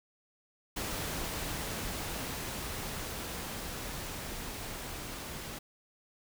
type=noise with level ramp; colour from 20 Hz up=pink; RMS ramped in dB=-36 to -42 dBFS; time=0.76-5.59 s; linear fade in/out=10 ms; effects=none